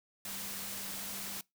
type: tone in noise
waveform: sine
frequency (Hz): 196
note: G3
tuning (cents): 0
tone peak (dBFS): -52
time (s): 0.25-1.41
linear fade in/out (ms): 2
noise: white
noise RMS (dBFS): -41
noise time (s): 0.25-1.41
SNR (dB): -14
effects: noise-tail reverb RT60 0.2 s tail -24 dB re dry